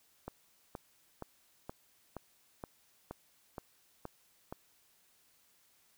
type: click train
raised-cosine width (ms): 1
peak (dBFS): -27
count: 10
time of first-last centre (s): 0.28-4.525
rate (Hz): 2.12
effects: white hiss -69 dBFS RMS until 5.97 s